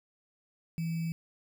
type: tone with sample-and-hold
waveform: sine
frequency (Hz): 164.81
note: E3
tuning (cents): 0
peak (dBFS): -30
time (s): 0.78-1.12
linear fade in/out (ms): 0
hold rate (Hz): 2450
effects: none